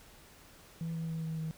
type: tone with pitch steps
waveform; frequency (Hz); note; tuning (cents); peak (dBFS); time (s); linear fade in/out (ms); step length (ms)
sine; 164.81 / 163.39 / 161.98 / 160.58 / 159.2; E3 / E3 / E3 / E3 / D#3; 0 / -15 / -30 / -45 / +40; -32; 0.81-1.51; 0; 140
effects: tanh soft clip ceiling -32 dBFS + pink hiss -57 dBFS RMS until 1.57 s